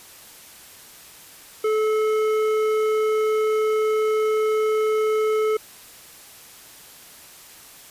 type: tone with hard clipping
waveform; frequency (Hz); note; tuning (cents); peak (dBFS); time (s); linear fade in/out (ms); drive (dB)
sine; 432.8; A4; -29; -20; 1.64-5.57; 5; 10
effects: white hiss -45 dBFS RMS until 7.9 s + resampled to 32000 Hz

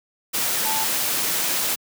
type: tone in noise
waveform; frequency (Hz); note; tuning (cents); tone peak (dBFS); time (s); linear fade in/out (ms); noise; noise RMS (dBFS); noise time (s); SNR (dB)
sine; 880; A5; 0; -26; 0.64-0.85; 20; white; -23; 0.33-1.76; -6
effects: high-pass 150 Hz 12 dB/octave

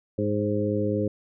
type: harmonic tone with a mistuned harmonic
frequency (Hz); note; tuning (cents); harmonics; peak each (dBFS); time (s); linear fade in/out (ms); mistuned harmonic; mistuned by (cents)
103.83; G#2; 0; 1 / 2 / 3 / 4 / 5; -29 / -29 / -29 / -29 / -29; 0.18-1.08; 5; 5; +18
effects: none

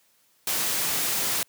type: noise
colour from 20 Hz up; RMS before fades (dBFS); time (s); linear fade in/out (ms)
white; -26; 0.47-1.43; 2
effects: white hiss -64 dBFS RMS until 1.48 s + high-pass 100 Hz 12 dB/octave

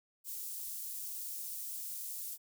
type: high-pass noise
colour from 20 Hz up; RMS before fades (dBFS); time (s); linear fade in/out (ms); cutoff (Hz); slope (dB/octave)
white; -42; 0.24-2.38; 50; 8100; 12
effects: none

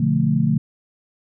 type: chord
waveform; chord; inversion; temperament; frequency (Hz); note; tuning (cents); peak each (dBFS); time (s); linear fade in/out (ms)
sine; B half-diminished seventh; none; just; 123.47 / 148.16 / 177.8 / 222.2; B2 / D3 / F3 / A3; 0 / +16 / +31 / +17; -24 / -19 / -22 / -20; 0-0.58; 5
effects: none

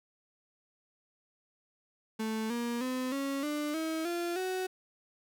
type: tone with pitch steps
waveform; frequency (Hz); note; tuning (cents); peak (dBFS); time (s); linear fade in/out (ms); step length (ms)
35% pulse; 220 / 237.2 / 255.7 / 275.6 / 297.1 / 320.2 / 345.2 / 372.1; A3 / A#3 / C4 / C#4 / D4 / D#4 / F4 / F#4; 0 / +30 / -40 / -10 / +20 / +50 / -20 / +10; -30; 2.19-4.67; 10; 310
effects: none

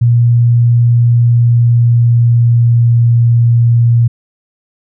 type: tone with pitch glide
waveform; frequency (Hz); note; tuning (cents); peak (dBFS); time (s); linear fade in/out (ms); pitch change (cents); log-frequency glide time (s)
sine; 119 to 117.84; A#2 to A#2; +36 to +19; -5; 0.01-4.08; 10; -17; 1.13-3.05
effects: none

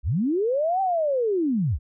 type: linear two-way sweep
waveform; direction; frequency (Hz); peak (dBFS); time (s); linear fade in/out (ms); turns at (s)
sine; up then down; 44.97 to 784 to 49.47; -20; 0.03-1.79; 50; 0.81
effects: none

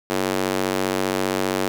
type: tone with high-pass filter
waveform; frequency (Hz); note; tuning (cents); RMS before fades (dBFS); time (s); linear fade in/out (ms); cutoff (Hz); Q
square; 47.57; F#1; +49; -23; 0.1-1.68; 0; 330; 1.2
effects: none

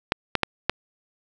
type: clicks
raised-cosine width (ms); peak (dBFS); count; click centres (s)
0.3; -3; 4; 0.121 / 0.353 / 0.433 / 0.696
effects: none

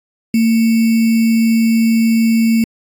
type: tone with sample-and-hold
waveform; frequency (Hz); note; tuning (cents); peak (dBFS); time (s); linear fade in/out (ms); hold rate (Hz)
sine; 226.6; A#3; -49; -9; 0.34-2.64; 2; 2450
effects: AAC 64 kbps

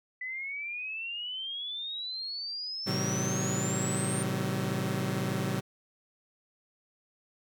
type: exponential sweep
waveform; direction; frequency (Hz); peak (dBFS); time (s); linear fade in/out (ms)
sine; up; 1988 to 8910; -34; 0.21-4.23; 5
type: chord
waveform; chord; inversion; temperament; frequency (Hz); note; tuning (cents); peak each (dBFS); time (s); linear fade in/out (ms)
sawtooth; A diminished seventh; none; just; 110 / 132 / 158.4 / 190.08; A2 / C3 / Eb3 / Gb3; 0 / +16 / +31 / +47; -32 / -30 / -33 / -29; 2.86-5.61; 20
effects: none

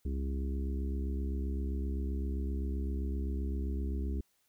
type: harmonic tone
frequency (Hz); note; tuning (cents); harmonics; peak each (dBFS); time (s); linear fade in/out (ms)
67.7; C#2; -40; 1 / 3 / 4 / 5 / 6; -32 / -42 / -44 / -46 / -48; 0.05-4.21; 5
effects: white hiss -74 dBFS RMS until 4.48 s

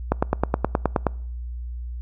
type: click train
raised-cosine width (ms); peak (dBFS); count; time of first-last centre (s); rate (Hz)
1; -4; 10; 0.12-1.067; 9.5
effects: noise-tail reverb RT60 0.6 s tail -25 dB re dry + added 60 Hz sine -29 dBFS peak until 2.01 s

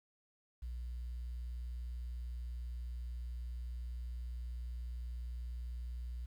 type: tone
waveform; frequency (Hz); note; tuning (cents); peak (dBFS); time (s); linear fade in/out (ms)
sine; 60.1; B1; -46; -38; 0.62-6.26; 10
effects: tanh soft clip ceiling -37 dBFS + 11-bit

